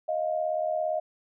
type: tone pair together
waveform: sine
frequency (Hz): 626 / 703.5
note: D#5 / F5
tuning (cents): +10 / +12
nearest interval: major second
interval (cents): 202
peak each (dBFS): -27 / -30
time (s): 0.08-1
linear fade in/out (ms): 10
effects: none